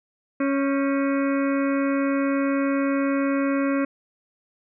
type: harmonic tone with a mistuned harmonic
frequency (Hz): 276.4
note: C#4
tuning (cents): -5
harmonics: 1 / 2 / 4 / 5 / 6 / 7 / 8 / 9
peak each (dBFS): -21 / -27 / -33 / -35 / -37 / -38 / -39 / -40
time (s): 0.4-3.85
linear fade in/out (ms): 5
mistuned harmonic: 6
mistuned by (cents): -74
effects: none